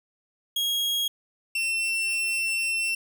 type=tone pair in turn; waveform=40% pulse; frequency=3284 / 2699 Hz; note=G#7 / E7; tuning=-20 / +40 cents; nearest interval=minor third; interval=340 cents; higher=first; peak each=-23 dBFS; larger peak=neither; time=0.56-1.08 / 1.55-2.95 s; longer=second; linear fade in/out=5 ms; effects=none